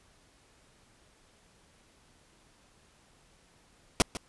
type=noise with echo; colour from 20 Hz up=pink; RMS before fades=-21 dBFS; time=4-4.02 s; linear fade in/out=0 ms; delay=150 ms; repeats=1; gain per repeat=-15 dB; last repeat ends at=4.17 s; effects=pink hiss -63 dBFS RMS until 4.28 s + resampled to 24000 Hz